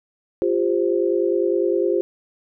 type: chord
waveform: sine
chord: F suspended second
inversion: none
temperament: equal with one note detuned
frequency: 349.2 / 399.1 / 523.3 Hz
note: F4 / G4 / C5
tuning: 0 / +31 / 0 cents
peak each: -20 / -21 / -24 dBFS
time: 0.42-2.01 s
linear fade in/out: 0 ms
effects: none